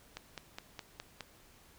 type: click train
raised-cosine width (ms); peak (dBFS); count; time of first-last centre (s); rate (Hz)
0.2; -24; 6; 0.17-1.207; 4.82
effects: pink hiss -61 dBFS RMS until 1.78 s